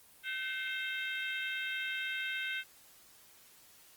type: harmonic tone with a mistuned harmonic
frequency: 529 Hz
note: C5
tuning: 19 cents sharp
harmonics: 3 / 4 / 5 / 6 / 7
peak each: -38 / -40 / -42 / -44 / -45 dBFS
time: 0.23-2.64 s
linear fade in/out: 50 ms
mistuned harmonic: 3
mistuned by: -56 cents
effects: white hiss -60 dBFS RMS until 3.96 s + Opus 24 kbps